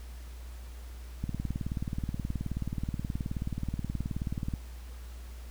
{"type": "click train", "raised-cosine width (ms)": 5, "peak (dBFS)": -20, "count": 63, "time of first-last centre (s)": [1.24, 4.538], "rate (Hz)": 18.8, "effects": ["added 60 Hz sine -41 dBFS peak until 5.5 s", "pink hiss -55 dBFS RMS until 5.5 s"]}